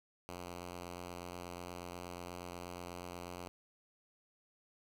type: tone with vibrato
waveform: 5% pulse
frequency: 88.3 Hz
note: F2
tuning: 20 cents sharp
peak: -33 dBFS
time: 0.29-3.48 s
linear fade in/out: 0 ms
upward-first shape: triangle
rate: 3 Hz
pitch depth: 10 cents each way
effects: none